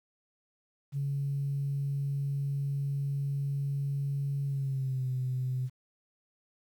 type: tone with pitch glide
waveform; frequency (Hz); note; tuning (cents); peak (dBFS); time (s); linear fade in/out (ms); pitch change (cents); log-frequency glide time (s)
sine; 140 to 128.38; C#3 to C3; +18 to -32; -28; 0.92-5.7; 50; -150; 4.45-5.09
effects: tanh soft clip ceiling -24 dBFS + 10-bit